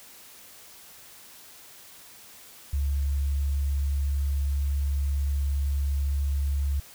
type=tone; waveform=sine; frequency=70.2 Hz; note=C#2; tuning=22 cents sharp; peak=-23 dBFS; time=2.73-6.8 s; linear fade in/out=5 ms; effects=white hiss -49 dBFS RMS until 6.94 s